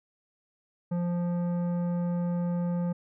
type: tone with tanh clipping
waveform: sine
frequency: 174.61 Hz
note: F3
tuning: in tune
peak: -28 dBFS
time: 0.91-2.93 s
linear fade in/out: 10 ms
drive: 12 dB
effects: none